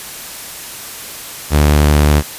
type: tone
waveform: sawtooth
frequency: 74.1 Hz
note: D2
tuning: 16 cents sharp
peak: -4 dBFS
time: 1.5-2.23 s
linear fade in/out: 50 ms
effects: white hiss -29 dBFS RMS until 2.38 s + resampled to 32000 Hz